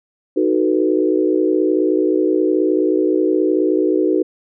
sine chord, B dominant seventh, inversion first, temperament equal, 311.1 / 370 / 440 / 493.9 Hz, D#4 / F#4 / A4 / B4, 0 / 0 / 0 / 0 cents, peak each -17 / -17 / -21 / -22 dBFS, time 0.36-4.23 s, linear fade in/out 10 ms, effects none

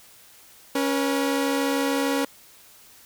sawtooth tone pair together, 277.2 / 481.2 Hz, C#4 / B4, 0 / -45 cents, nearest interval minor seventh, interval 955 cents, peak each -19 / -23 dBFS, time 0.75-2.25 s, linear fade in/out 5 ms, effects white hiss -51 dBFS RMS until 3.05 s

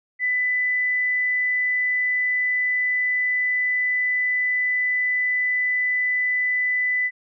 sine tone, 1996 Hz, B6, 18 cents sharp, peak -19 dBFS, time 0.19-7.11 s, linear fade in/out 50 ms, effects none

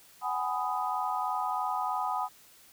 sine chord, G# minor seventh, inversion third, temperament just, 747.5 / 830.6 / 996.7 / 1245.9 Hz, F#5 / G#5 / B5 / D#6, +17 / 0 / +16 / +2 cents, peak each -34 dBFS, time 0.21-2.29 s, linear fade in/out 50 ms, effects white hiss -57 dBFS RMS until 2.72 s

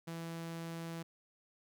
sawtooth tone, 166 Hz, E3, 12 cents sharp, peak -37 dBFS, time 0.07-1.03 s, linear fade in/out 10 ms, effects none

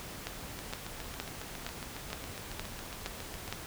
two click trains, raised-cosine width 0.2 ms, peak -18 / -24 dBFS, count 8 / 22, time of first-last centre 0.27-3.526 / 0.59-3.479 s, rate 2.15 / 7.27 Hz, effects pink hiss -44 dBFS RMS until 3.66 s

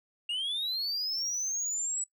sine linear sweep, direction up, 2794 to 7902 Hz, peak -27 dBFS, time 0.29-2.04 s, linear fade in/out 5 ms, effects noise-tail reverb RT60 0.1 s tail -21 dB re dry + tanh soft clip ceiling -29 dBFS

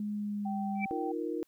sine tone with pitch glide, 208.5 to 202.3 Hz, G#3 to G#3, +7 to -45 cents, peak -32 dBFS, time 0-0.86 s, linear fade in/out 2 ms, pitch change -52 cents, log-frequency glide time 0.11-0.68 s
sine tone, 775 Hz, G5, 20 cents flat, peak -36 dBFS, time 0.45-1.12 s, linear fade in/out 10 ms
sine tone with exponential growth, 2326 Hz, D7, 17 cents flat, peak -28 dBFS, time 0.75-0.85 s, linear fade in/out 5 ms, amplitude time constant 20 ms
sine chord, Eb suspended second, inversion none, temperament just, 311.1 / 350 / 466.7 Hz, Eb4 / F4 / Bb4, 0 / +4 / +2 cents, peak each -36 / -36 / -37 dBFS, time 0.91-1.43 s, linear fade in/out 0 ms
effects white hiss -73 dBFS RMS until 1.47 s

